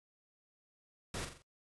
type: noise with echo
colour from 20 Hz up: pink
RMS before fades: -40 dBFS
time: 1.14-1.25 s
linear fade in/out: 2 ms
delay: 43 ms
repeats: 4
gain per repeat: -6 dB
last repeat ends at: 1.422 s
effects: noise-tail reverb RT60 0.1 s tail -26 dB re dry + resampled to 24000 Hz